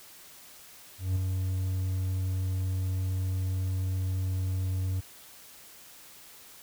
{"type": "tone with ADSR envelope", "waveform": "triangle", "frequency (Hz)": 93.3, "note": "F#2", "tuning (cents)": 15, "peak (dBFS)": -21, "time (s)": [0.98, 5.01], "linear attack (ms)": 180, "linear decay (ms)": 8, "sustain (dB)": -4, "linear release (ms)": 16, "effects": ["white hiss -51 dBFS RMS until 6.62 s"]}